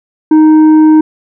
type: tone with tanh clipping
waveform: triangle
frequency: 311.1 Hz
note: D#4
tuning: in tune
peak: -3 dBFS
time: 0.31-1.01 s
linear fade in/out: 5 ms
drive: 10 dB
effects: none